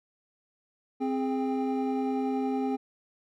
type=tone cluster; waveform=triangle; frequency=261.8 / 416.3 / 796 Hz; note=C4 / G#4 / G5; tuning=+1 / +4 / +26 cents; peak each=-26 / -31 / -33 dBFS; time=1-2.77 s; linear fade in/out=20 ms; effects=none